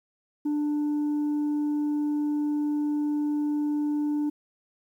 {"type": "tone", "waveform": "sine", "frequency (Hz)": 295.9, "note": "D4", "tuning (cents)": 13, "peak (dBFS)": -21, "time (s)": [0.45, 4.3], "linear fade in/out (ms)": 10, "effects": ["tanh soft clip ceiling -23 dBFS", "10-bit"]}